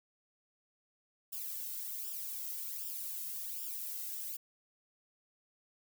violet noise with flanger, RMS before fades -41 dBFS, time 1.32-4.37 s, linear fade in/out 10 ms, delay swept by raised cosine 0.47 to 1.77 ms, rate 1.3 Hz, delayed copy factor -0.8, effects none

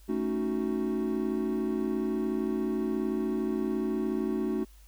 triangle chord, D# half-diminished seventh, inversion second, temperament equal, 220 / 277.2 / 311.1 / 370 Hz, A3 / C#4 / D#4 / F#4, 0 / 0 / 0 / 0 cents, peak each -30 / -32 / -32 / -30 dBFS, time 0.08-4.65 s, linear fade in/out 20 ms, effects added 50 Hz sine -51 dBFS peak until 4.87 s + white hiss -62 dBFS RMS until 4.87 s

